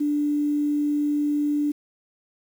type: tone with quantisation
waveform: sine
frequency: 293.7 Hz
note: D4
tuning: in tune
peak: -20 dBFS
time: 0-1.72 s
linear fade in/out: 10 ms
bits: 8
effects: none